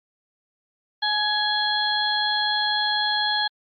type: harmonic tone with a mistuned harmonic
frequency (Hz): 836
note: G#5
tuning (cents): +11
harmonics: 1 / 2 / 4 / 5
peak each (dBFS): -26 / -26 / -26 / -26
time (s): 1.02-3.48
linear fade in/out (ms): 10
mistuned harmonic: 1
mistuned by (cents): +16
effects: Opus 48 kbps